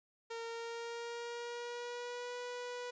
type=tone with pitch glide; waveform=sawtooth; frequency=460 to 490.2 Hz; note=A#4 to B4; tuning=-23 to -13 cents; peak=-37 dBFS; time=0.3-2.91 s; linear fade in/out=10 ms; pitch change=+110 cents; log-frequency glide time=0.44-2.36 s; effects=resampled to 16000 Hz